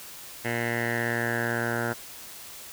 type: tone with low-pass filter sweep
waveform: 10% pulse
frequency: 117.7 Hz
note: A#2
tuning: 17 cents sharp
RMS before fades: -28 dBFS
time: 0.44-1.94 s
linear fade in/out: 20 ms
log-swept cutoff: 2200 to 1400 Hz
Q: 5.5
effects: white hiss -43 dBFS RMS until 2.72 s